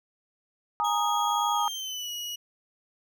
sine chord, Ab suspended second, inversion none, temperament equal, 830.6 / 932.3 / 1244.5 Hz, Ab5 / Bb5 / Eb6, 0 / 0 / 0 cents, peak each -28 dBFS, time 0.8-1.68 s, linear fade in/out 0 ms
30% pulse tone with pitch glide, 3303 to 2909 Hz, G#7 to F#7, -10 to -30 cents, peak -30 dBFS, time 0.84-2.36 s, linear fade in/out 10 ms, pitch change -220 cents, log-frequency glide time 1.52-2.11 s
effects none

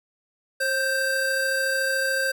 square tone pair together, 533.9 / 1568 Hz, C5 / G6, +35 / 0 cents, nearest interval octave + perfect fifth, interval 1865 cents, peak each -28 / -24 dBFS, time 0.6-2.32 s, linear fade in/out 10 ms, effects none

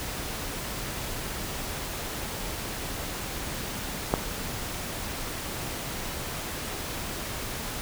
click, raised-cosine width 1 ms, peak -7 dBFS, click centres 4.139 s, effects pink hiss -34 dBFS RMS until 7.81 s

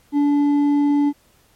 sine tone with hard clipping, 288.5 Hz, D4, 31 cents flat, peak -15 dBFS, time 0.12-1.13 s, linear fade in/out 50 ms, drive 4 dB, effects pink hiss -57 dBFS RMS until 1.55 s + MP3 64 kbps

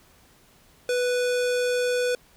square tone with low-pass filter, 493.9 Hz, B4, in tune, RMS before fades -24 dBFS, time 0.89-2.15 s, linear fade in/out 2 ms, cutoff 9000 Hz, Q 0.95, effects pink hiss -57 dBFS RMS until 2.36 s

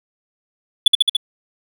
triangle tone with echo, 3447 Hz, A7, 36 cents flat, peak -3 dBFS, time 0.86-0.88 s, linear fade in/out 5 ms, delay 72 ms, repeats 4, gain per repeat -2 dB, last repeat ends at 1.168 s, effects none

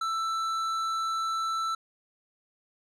sine tone with tanh clipping, 1327 Hz, E6, 11 cents sharp, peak -29 dBFS, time 0.01-1.75 s, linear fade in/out 5 ms, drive 11 dB, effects none

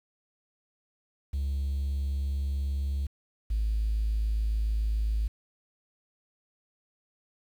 triangle tone pair in turn, 69.3 / 53.57 Hz, C#2 / A1, 0 / -46 cents, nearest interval major third, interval 446 cents, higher first, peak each -24 / -21 dBFS, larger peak second, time 1.33-3.07 / 3.5-5.28 s, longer second, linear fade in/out 10 ms, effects tanh soft clip ceiling -22 dBFS + 9-bit

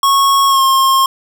square tone with pitch glide, 1100 to 1071.2 Hz, C#6 to C6, -14 to +40 cents, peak -9 dBFS, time 0.03-1.06 s, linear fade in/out 2 ms, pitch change -46 cents, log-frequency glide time 0.47-0.62 s, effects none

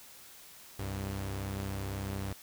sawtooth tone pair together, 65.95 / 98 Hz, C2 / G2, +14 / 0 cents, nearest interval perfect fifth, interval 686 cents, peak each -37 / -32 dBFS, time 0.79-2.33 s, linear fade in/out 5 ms, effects white hiss -53 dBFS RMS until 2.42 s

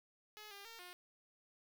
5% pulse tone with pitch steps, 423.9 / 400.6 / 457.2 / 357.6 Hz, G#4 / G4 / A#4 / F4, +35 / +38 / -34 / +41 cents, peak -40 dBFS, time 0.37-0.93 s, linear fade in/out 0 ms, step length 140 ms, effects 11-bit

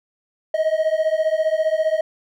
triangle beating tone pair, 624 / 639 Hz, D#5 / D#5, +5 / +46 cents, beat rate 15 Hz, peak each -18 dBFS, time 0.54-2.01 s, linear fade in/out 5 ms, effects none

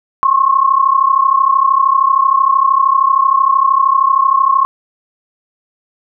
sine tone pair together, 1062 / 1095 Hz, C6 / C#6, +25 / -22 cents, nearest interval minor second, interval 53 cents, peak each -11 dBFS, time 0.23-4.65 s, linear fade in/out 0 ms, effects none

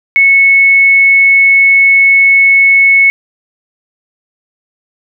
sine tone, 2202 Hz, C#7, 12 cents flat, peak -3 dBFS, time 0.16-3.1 s, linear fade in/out 0 ms, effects none

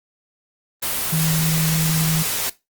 sine tone in noise, 159.8 Hz, D#3, 47 cents sharp, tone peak -18 dBFS, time 1.12-2.23 s, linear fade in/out 10 ms, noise white, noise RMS -23 dBFS, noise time 0.82-2.5 s, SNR +2 dB, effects noise-tail reverb RT60 0.2 s tail -17 dB re dry + Opus 24 kbps

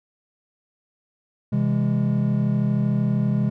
triangle chord, C augmented, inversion none, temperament just, 130.81 / 163.52 / 204.4 Hz, C3 / E3 / G#3, 0 / -14 / -27 cents, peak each -20 / -24 / -20 dBFS, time 1.52-3.5 s, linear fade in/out 10 ms, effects none

